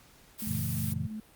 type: noise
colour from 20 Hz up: blue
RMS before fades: -38 dBFS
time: 0.38-0.94 s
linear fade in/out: 20 ms
type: tone with tremolo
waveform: sine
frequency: 216.1 Hz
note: A3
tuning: 31 cents flat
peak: -35 dBFS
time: 0.42-1.2 s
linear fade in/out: 2 ms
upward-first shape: square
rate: 2.9 Hz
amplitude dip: 35%
type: chord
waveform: sine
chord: F# dominant seventh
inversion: none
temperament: equal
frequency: 92.5 / 116.54 / 138.59 / 164.81 Hz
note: F#2 / A#2 / C#3 / E3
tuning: 0 / 0 / 0 / 0 cents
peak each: -36 dBFS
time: 0.47-1.07 s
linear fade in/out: 5 ms
effects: pink hiss -58 dBFS RMS until 1.35 s + Opus 48 kbps